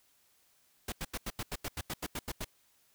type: noise bursts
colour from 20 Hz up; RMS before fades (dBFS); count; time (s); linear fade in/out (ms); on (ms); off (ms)
pink; -37; 13; 0.88-2.446; 5; 42; 85
effects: white hiss -69 dBFS RMS until 2.94 s